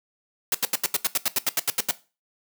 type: noise bursts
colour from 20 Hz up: white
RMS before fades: -22 dBFS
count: 14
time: 0.52-1.911 s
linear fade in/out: 2 ms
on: 26 ms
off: 79 ms
effects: noise-tail reverb RT60 0.3 s tail -17 dB re dry + high-pass 150 Hz 12 dB/octave